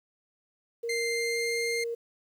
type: tone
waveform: sine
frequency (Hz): 466.2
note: A#4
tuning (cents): 0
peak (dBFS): -30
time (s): 0.83-1.95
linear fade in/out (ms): 10
type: tone with pitch glide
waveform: sawtooth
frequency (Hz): 2093 to 2110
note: C7 to C7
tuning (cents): 0 to +14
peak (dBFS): -26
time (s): 0.89-1.84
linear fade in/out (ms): 5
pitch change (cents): +14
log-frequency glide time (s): 1.08-1.59
effects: low-pass 10000 Hz 12 dB/octave + 10-bit